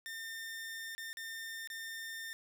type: tone with dropouts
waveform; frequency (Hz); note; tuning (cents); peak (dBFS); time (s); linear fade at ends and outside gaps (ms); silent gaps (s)
sawtooth; 1809; A6; +48; -38; 0.06-2.33; 0; 0.95-0.98 / 1.13-1.171 / 1.674-1.701
effects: none